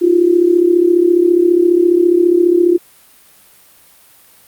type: tone with amplitude modulation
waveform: sine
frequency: 349.2 Hz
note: F4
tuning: in tune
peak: -4 dBFS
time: 0.01-2.78 s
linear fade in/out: 20 ms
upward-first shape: sine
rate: 34.7 Hz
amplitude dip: 75%
effects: white hiss -46 dBFS RMS until 4.47 s + Opus 48 kbps